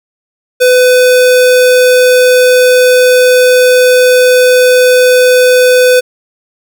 square tone, 502 Hz, B4, 28 cents sharp, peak -4 dBFS, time 0.6-6.01 s, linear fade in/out 20 ms, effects none

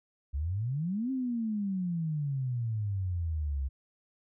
sine exponential two-way sweep, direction up then down, 65.5 to 268.4 to 65.5 Hz, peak -29 dBFS, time 0.33-3.69 s, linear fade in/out 20 ms, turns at 1.11 s, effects none

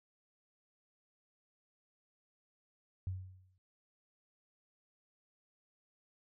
sine tone with exponential decay, 93.2 Hz, F#2, 13 cents sharp, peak -33 dBFS, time 3.07-3.58 s, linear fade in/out 0 ms, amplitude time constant 110 ms, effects none

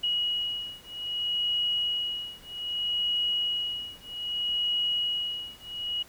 sine beating tone pair, 2905 / 2905.63 Hz, F#7 / F#7, -32 / -32 cents, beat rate 0.63 Hz, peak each -30 dBFS, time 0.03-6.03 s, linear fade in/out 10 ms, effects pink hiss -53 dBFS RMS until 6.08 s

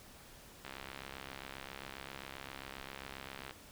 click train, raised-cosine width 0.3 ms, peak -28 dBFS, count 194, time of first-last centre 0.65-3.509 s, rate 67.5 Hz, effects pink hiss -56 dBFS RMS until 3.71 s

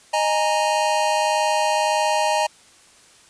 square chord, D# suspended fourth, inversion none, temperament equal with one note detuned, 618.3 / 830.6 / 932.3 Hz, D#5 / G#5 / A#5, -11 / 0 / 0 cents, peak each -23 dBFS, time 0.13-2.47 s, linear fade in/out 10 ms, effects white hiss -51 dBFS RMS until 3.29 s + resampled to 22050 Hz

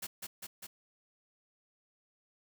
white noise with echo, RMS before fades -40 dBFS, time 0.02-0.07 s, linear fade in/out 10 ms, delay 200 ms, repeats 3, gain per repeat -2 dB, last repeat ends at 0.67 s, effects none

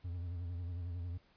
triangle tone with vibrato, 87.31 Hz, F2, in tune, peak -36 dBFS, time 0.04-1.18 s, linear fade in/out 10 ms, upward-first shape sine, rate 11 Hz, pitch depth 66 cents each way, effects pink hiss -69 dBFS RMS until 1.36 s + resampled to 11025 Hz

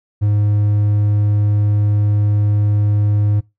triangle tone, 103.8 Hz, G#2, in tune, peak -10 dBFS, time 0.21-3.41 s, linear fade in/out 20 ms, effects noise-tail reverb RT60 0.2 s tail -20 dB re dry

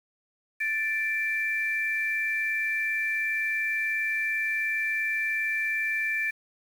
sine tone pair together, 1761.4 / 2349 Hz, A6 / D7, +1 / 0 cents, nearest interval perfect fourth, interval 499 cents, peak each -28 dBFS, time 0.6-6.31 s, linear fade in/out 10 ms, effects 8-bit

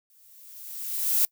violet noise with exponential growth, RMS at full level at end -20 dBFS, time 0.1-1.25 s, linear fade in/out 1 ms, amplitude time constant 250 ms, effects noise-tail reverb RT60 0.1 s tail -25 dB re dry

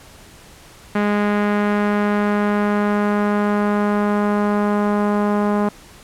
sawtooth tone with low-pass filter sweep, 206.6 Hz, G#3, 9 cents flat, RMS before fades -18 dBFS, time 0.95-5.69 s, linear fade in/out 5 ms, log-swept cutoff 1900 to 1100 Hz, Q 1.4, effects pink hiss -44 dBFS RMS until 6.03 s + low-pass 12000 Hz 12 dB/octave

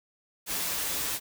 white noise with comb filter, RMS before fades -31 dBFS, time 0.46-1.2 s, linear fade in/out 50 ms, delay 8.3 ms, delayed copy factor -0.5, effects none

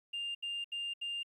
sine tone bursts, 2802 Hz, F7, 5 cents sharp, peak -34 dBFS, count 4, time 0.13-1.232 s, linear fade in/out 10 ms, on 220 ms, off 74 ms, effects tanh soft clip ceiling -33 dBFS + 12-bit

